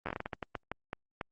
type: slowing click train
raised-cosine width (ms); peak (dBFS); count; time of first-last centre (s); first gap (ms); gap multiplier
0.5; -20; 14; 0.06-1.212; 11; 1.31
effects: Opus 24 kbps